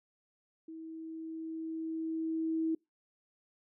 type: tone with level ramp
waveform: sine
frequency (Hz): 322.5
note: E4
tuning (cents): -38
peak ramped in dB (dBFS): -43 to -28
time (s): 0.68-2.75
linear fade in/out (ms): 5
effects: noise-tail reverb RT60 0.2 s tail -26 dB re dry